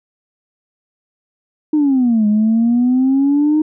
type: exponential two-way sweep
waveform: sine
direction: down then up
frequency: 311.2 to 207.7 to 311.2 Hz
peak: -9 dBFS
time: 1.73-3.62 s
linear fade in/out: 5 ms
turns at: 2.27 s
effects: tanh soft clip ceiling -7 dBFS